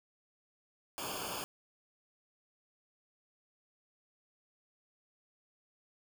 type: noise with comb filter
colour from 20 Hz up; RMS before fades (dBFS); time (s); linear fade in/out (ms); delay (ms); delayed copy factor
pink; -40; 0.98-1.44; 0; 0.51; -1
effects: none